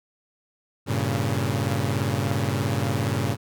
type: chord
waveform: sawtooth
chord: G diminished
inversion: none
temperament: equal with one note detuned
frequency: 98 / 115.2 / 138.59 Hz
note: G2 / Bb2 / Db3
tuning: 0 / -20 / 0 cents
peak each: -23 dBFS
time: 0.86-3.37 s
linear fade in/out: 50 ms
effects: none